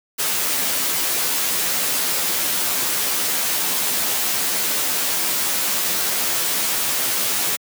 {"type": "noise with comb filter", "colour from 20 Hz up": "white", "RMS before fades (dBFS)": -21, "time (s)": [0.18, 7.57], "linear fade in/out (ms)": 20, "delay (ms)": 13, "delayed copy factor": -0.8, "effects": ["high-pass 150 Hz 12 dB/octave"]}